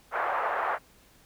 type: band-pass noise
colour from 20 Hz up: pink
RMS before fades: -29 dBFS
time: 0.11-0.79 s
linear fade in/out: 50 ms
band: 610 to 1600 Hz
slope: 24 dB/octave
effects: pink hiss -59 dBFS RMS until 1.25 s